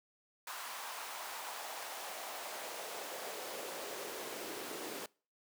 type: noise with high-pass filter sweep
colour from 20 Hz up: pink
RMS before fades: -44 dBFS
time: 0.47-5.06 s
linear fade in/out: 2 ms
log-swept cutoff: 1000 to 330 Hz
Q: 1.9
effects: noise-tail reverb RT60 0.4 s tail -25 dB re dry